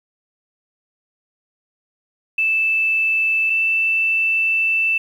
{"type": "tone pair in turn", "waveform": "sine", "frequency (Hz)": [2637, 2654], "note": ["E7", "E7"], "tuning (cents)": [0, 11], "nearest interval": "unison", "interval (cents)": 11, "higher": "second", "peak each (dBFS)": -15, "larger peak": "neither", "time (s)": [[2.38, 3.5], [3.5, 4.98]], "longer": "second", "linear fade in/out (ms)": 5, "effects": ["8-bit"]}